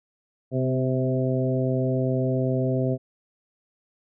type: harmonic tone with a mistuned harmonic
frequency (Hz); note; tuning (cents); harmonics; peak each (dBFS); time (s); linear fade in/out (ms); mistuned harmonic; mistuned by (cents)
130; C3; -11; 1 / 2 / 3 / 4 / 5; -24 / -27 / -29 / -30 / -31; 0.51-2.98; 50; 2; -17
effects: none